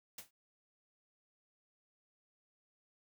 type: noise with exponential decay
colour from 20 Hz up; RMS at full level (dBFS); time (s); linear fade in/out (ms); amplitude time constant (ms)
white; -43; 0.18-0.31; 5; 28
effects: none